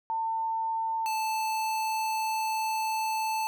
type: tone pair in turn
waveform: sine / square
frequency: 898 / 878.5 Hz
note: A5 / A5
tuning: +35 / -3 cents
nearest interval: unison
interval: 38 cents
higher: first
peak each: -27 / -28 dBFS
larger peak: first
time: 0.1-1.06 / 1.06-3.47 s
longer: second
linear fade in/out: 0 ms
effects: none